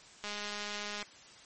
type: click train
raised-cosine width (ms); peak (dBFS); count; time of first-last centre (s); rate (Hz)
0.2; -22; 164; 0.24-1.027; 207
effects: white hiss -55 dBFS RMS until 1.45 s + MP3 32 kbps